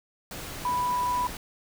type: tone in noise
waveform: sine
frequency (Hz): 987.8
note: B5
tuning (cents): 0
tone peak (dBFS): -24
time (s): 0.65-1.27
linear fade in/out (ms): 2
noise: pink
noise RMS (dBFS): -38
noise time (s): 0.31-1.37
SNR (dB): +11
effects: none